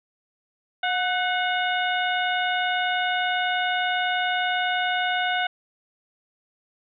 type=harmonic tone with a mistuned harmonic; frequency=725 Hz; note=F#5; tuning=35 cents flat; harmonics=1 / 2 / 3 / 4 / 5; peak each=-25 / -26 / -31 / -31 / -33 dBFS; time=0.83-5.47 s; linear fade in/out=5 ms; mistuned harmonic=2; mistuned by=+51 cents; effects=none